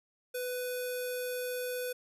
square tone with low-pass filter, 498.2 Hz, B4, 15 cents sharp, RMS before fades -36 dBFS, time 0.34-1.93 s, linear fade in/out 10 ms, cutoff 12000 Hz, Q 6.2, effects none

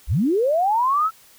sine linear sweep, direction up, 36.71 to 1341 Hz, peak -16 dBFS, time 0.07-1.11 s, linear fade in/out 50 ms, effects white hiss -51 dBFS RMS until 1.38 s

